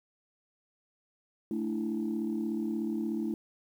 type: chord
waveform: sine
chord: A suspended fourth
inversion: none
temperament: just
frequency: 220 / 293.3 / 330 Hz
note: A3 / D4 / E4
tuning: 0 / -2 / +2 cents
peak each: -32 / -36 / -33 dBFS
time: 1.51-3.34 s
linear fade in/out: 2 ms
effects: tanh soft clip ceiling -23 dBFS + 10-bit